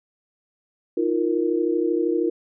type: chord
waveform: sine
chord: Eb suspended second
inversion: none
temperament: equal with one note detuned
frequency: 316.4 / 349.2 / 466.2 Hz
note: Eb4 / F4 / Bb4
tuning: +29 / 0 / 0 cents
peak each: -24 / -22 / -25 dBFS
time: 0.97-2.3 s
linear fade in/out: 5 ms
effects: none